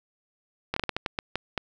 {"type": "slowing click train", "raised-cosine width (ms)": 0.3, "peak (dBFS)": -11, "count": 10, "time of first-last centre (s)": [0.74, 1.577], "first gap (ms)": 24, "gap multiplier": 1.32, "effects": []}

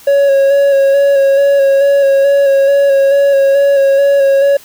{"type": "tone with vibrato", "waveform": "triangle", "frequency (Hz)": 554.4, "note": "C#5", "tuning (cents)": 0, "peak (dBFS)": -4, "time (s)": [0.07, 4.57], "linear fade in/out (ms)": 5, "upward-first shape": "square", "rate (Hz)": 2.3, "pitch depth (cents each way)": 19, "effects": ["white hiss -39 dBFS RMS until 4.64 s"]}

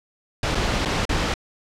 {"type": "noise with dropouts", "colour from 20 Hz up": "pink", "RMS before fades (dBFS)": -22, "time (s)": [0.43, 1.34], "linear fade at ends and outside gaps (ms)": 2, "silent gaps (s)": [[0.548, 0.552], [0.85, 0.857], [1.053, 1.092]], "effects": ["low-pass 5000 Hz 12 dB/octave"]}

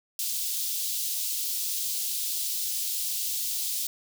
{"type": "high-pass noise", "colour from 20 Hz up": "white", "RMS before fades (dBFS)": -30, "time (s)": [0.19, 3.87], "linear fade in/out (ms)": 2, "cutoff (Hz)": 3400, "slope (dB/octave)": 24, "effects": []}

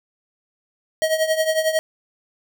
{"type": "tone with tremolo", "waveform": "square", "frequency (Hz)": 634, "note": "D#5", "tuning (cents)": 32, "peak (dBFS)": -15, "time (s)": [1.02, 1.79], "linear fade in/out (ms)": 0, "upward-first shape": "triangle", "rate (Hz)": 11, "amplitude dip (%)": 80, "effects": []}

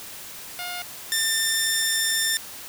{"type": "tone pair in turn", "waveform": "10% pulse", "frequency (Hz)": [712, 1793.1], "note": ["F5", "A6"], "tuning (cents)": [33, 32], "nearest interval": "octave + major third", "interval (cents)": 1599, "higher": "second", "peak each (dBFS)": [-22, -12], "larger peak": "second", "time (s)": [[0.59, 0.82], [1.12, 2.37]], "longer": "second", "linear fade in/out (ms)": 0, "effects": ["white hiss -39 dBFS RMS until 2.68 s"]}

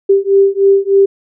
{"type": "beating tone pair", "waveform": "sine", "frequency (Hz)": [392, 395.3], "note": ["G4", "G4"], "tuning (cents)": [0, 15], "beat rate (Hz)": 3.3, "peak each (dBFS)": -10, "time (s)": [0.09, 1.06], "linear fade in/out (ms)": 10, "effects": []}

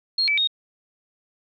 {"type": "tone with pitch steps", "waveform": "sine", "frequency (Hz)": [4255, 2308, 3727], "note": ["C8", "D7", "A#7"], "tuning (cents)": [28, -31, -1], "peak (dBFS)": -18, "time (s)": [0.18, 0.474], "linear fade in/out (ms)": 5, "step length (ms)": 98, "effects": []}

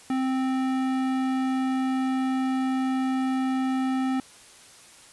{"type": "tone with tanh clipping", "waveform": "sine", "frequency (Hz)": 261.6, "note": "C4", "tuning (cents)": 0, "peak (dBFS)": -25, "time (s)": [0.1, 4.2], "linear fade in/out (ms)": 2, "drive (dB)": 18, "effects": ["white hiss -50 dBFS RMS until 5.12 s", "resampled to 24000 Hz"]}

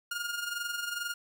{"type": "tone with amplitude modulation", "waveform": "sawtooth", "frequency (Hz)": 1418, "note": "F6", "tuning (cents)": 26, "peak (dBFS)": -27, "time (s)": [0.11, 1.14], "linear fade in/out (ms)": 5, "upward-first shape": "sine", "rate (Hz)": 22.3, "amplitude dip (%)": 60, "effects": []}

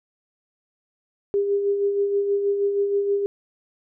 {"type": "tone with tremolo", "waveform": "sine", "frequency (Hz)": 402.1, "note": "G4", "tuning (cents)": 44, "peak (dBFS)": -17, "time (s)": [1.34, 3.26], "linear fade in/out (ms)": 0, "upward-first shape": "sine", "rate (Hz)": 6.3, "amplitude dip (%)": 45, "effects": []}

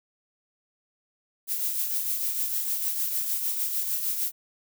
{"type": "noise with tremolo", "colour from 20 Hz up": "violet", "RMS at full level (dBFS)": -26, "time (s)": [1.47, 4.32], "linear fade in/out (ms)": 50, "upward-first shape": "triangle", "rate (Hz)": 6.6, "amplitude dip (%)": 50, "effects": []}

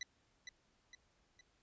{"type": "tone with echo", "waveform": "20% pulse", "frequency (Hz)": 1981, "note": "B6", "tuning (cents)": 5, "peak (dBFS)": -35, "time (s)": [0.01, 0.03], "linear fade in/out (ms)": 2, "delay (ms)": 460, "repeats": 3, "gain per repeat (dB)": -6, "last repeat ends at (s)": 1.41, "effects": ["pink hiss -75 dBFS RMS until 1.62 s", "resampled to 16000 Hz"]}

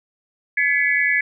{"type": "tone cluster", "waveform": "sine", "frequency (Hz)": [1708, 2004, 2166, 2256], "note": ["G#6", "B6", "C#7", "C#7"], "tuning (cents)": [48, 25, -41, 30], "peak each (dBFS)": [-20, -20, -26, -22], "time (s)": [0.57, 1.21], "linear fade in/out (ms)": 5, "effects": []}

